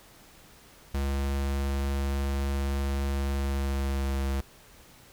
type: tone with pitch glide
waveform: square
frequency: 69.1 to 67.99 Hz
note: C#2 to C#2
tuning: -5 to -33 cents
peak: -27 dBFS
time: 0.94-4.41 s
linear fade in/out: 5 ms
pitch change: -28 cents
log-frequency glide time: 3.29-4.23 s
effects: pink hiss -54 dBFS RMS until 5.12 s